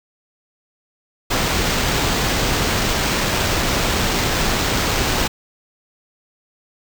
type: noise with sample-and-hold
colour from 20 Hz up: pink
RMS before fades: -19 dBFS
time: 1.3-5.28 s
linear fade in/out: 10 ms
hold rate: 11025 Hz
effects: none